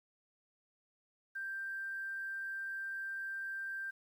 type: tone with quantisation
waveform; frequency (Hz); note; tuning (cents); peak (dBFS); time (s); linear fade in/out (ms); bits
sine; 1576; G6; +9; -38; 1.35-3.91; 10; 11
effects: none